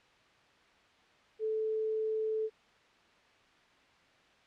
sine tone, 437.2 Hz, A4, 11 cents flat, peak -30 dBFS, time 1.39-2.5 s, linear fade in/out 50 ms, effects white hiss -63 dBFS RMS until 4.46 s + low-pass 3000 Hz 12 dB/octave

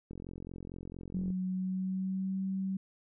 click train, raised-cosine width 3 ms, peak -31 dBFS, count 54, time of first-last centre 0.11-1.304 s, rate 44.4 Hz
sine tone with pitch glide, 185 to 191.41 Hz, F#3 to G3, 0 to -41 cents, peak -31 dBFS, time 1.14-2.77 s, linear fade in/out 5 ms, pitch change +59 cents, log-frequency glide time 1.42-2.41 s
effects none

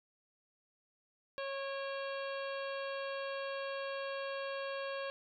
harmonic tone with a mistuned harmonic, 548 Hz, C#5, 20 cents flat, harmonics 1 / 2 / 3 / 4 / 5 / 6 / 7 / 8, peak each -39 / -45 / -46 / -53 / -50 / -52 / -57 / -55 dBFS, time 1.38-5.1 s, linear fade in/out 0 ms, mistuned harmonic 4, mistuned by +130 cents, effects none

